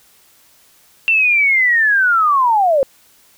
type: linear sweep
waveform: sine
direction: down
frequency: 2710 to 518 Hz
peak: -10 dBFS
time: 1.08-2.83 s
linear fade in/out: 0 ms
effects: white hiss -51 dBFS RMS until 3.37 s